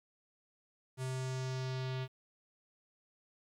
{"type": "tone with low-pass filter sweep", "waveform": "square", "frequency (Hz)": 130, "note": "C3", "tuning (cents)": -11, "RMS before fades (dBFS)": -38, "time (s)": [0.97, 2.08], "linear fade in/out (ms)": 50, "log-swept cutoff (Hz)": [9800, 3400], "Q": 2, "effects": ["11-bit"]}